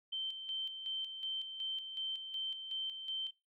sine tone with tremolo, 3109 Hz, G7, 15 cents flat, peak -36 dBFS, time 0.12-3.31 s, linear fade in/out 10 ms, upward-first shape square, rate 2.7 Hz, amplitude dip 55%, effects noise-tail reverb RT60 0.3 s tail -26 dB re dry

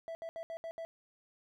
triangle tone bursts at uneven times, 659.3 Hz, E5, in tune, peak -37 dBFS, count 6, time 0.08-0.15 / 0.22-0.29 / 0.36-0.43 / 0.5-0.57 / 0.64-0.71 / 0.78-0.85 s, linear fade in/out 0 ms, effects none

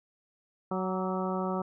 harmonic tone with a mistuned harmonic, 186.5 Hz, F#3, 14 cents sharp, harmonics 1 / 2 / 3 / 4 / 5 / 6 / 7, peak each -32 / -35 / -37 / -38 / -39 / -40 / -40 dBFS, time 0.71-1.62 s, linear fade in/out 5 ms, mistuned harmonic 6, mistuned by +49 cents, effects none

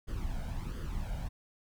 brown noise with flanger, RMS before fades -36 dBFS, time 0.07-1.29 s, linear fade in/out 20 ms, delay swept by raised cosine 0.62 to 1.34 ms, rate 1.4 Hz, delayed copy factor +0.65, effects none

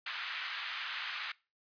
pink band-pass noise, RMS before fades -40 dBFS, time 0.06-1.32 s, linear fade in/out 5 ms, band 1300 to 3900 Hz, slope 24 dB/octave, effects noise-tail reverb RT60 0.3 s tail -22 dB re dry + resampled to 11025 Hz

